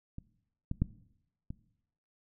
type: clicks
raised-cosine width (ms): 5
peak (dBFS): -29 / -21 / -14 / -27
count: 4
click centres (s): 0.184 / 0.714 / 0.82 / 1.505
effects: noise-tail reverb RT60 0.8 s tail -19 dB re dry